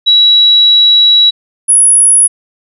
sine tone pair in turn, 3900 / 10298 Hz, B7 / E9, -23 / -42 cents, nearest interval octave + perfect fourth, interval 1681 cents, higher second, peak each -3 dBFS, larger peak neither, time 0.06-1.31 / 1.68-2.28 s, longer first, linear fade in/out 20 ms, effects none

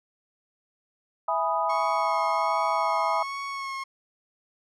sine chord, E major seventh, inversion none, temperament equal, 659.3 / 830.6 / 987.8 / 1244.5 Hz, E5 / G#5 / B5 / D#6, 0 / 0 / 0 / 0 cents, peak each -29 / -29 / -27 / -29 dBFS, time 1.28-3.23 s, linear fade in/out 5 ms
30% pulse tone with vibrato, 1096 Hz, C#6, 20 cents flat, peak -28 dBFS, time 1.69-3.84 s, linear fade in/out 10 ms, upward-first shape sine, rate 1.3 Hz, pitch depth 25 cents each way
effects low-pass 6000 Hz 12 dB/octave

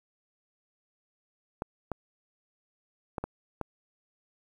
clicks, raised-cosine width 1 ms, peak -18 dBFS, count 5, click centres 1.621 / 1.917 / 3.182 / 3.24 / 3.613 s, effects 9-bit

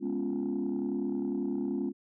sine chord, C# dominant seventh, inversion second, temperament equal, 207.7 / 246.9 / 277.2 / 349.2 Hz, G#3 / B3 / C#4 / E#4, 0 / 0 / 0 / 0 cents, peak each -34 / -34 / -32 / -34 dBFS, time 0-1.93 s, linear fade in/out 50 ms, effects tanh soft clip ceiling -24 dBFS

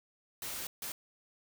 white noise bursts at uneven times, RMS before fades -40 dBFS, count 2, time 0.42-0.67 / 0.82-0.92 s, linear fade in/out 2 ms, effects none

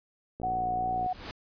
click train, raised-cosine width 2 ms, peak -26 dBFS, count 40, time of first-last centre 0.4-1.062 s, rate 58.9 Hz
sine tone with vibrato, 740 Hz, F#5, in tune, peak -27 dBFS, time 0.43-1.13 s, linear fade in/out 5 ms, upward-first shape sine, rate 2.7 Hz, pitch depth 13 cents each way
pink noise with exponential growth, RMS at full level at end -36 dBFS, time 0.85-1.31 s, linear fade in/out 0 ms, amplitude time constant 100 ms
effects resampled to 11025 Hz

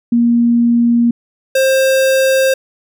sine / square tone pair in turn, 236.2 / 530.3 Hz, A#3 / C5, +23 / +23 cents, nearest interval octave + major second, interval 1400 cents, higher second, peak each -8 / -10 dBFS, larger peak first, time 0.12-1.11 / 1.55-2.54 s, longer neither, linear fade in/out 5 ms, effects none

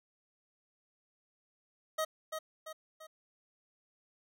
25% pulse tone with echo, 630 Hz, D#5, 21 cents sharp, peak -27 dBFS, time 1.98-2.05 s, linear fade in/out 10 ms, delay 340 ms, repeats 3, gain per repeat -6 dB, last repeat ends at 3.07 s, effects none

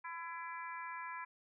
harmonic tone, 335.2 Hz, E4, 29 cents sharp, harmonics 3 / 4 / 5 / 6 / 7, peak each -44 / -52 / -49 / -53 / -52 dBFS, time 0.04-1.25 s, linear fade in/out 10 ms, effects none

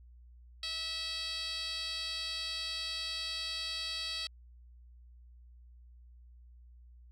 10% pulse tone with band-pass filter, 650 Hz, E5, 24 cents flat, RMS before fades -38 dBFS, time 0.63-4.27 s, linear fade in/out 2 ms, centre 4500 Hz, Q 3.3, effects added 60 Hz sine -53 dBFS peak until 7.11 s

